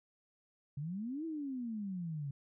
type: exponential two-way sweep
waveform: sine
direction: up then down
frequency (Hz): 136 to 332.1 to 136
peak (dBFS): -37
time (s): 0.77-2.31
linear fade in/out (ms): 5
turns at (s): 1.25
effects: none